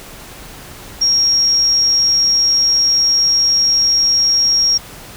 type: tone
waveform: sine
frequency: 5588 Hz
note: F8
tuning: in tune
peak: -10 dBFS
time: 1.01-4.78 s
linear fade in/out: 10 ms
effects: pink hiss -35 dBFS RMS until 5.16 s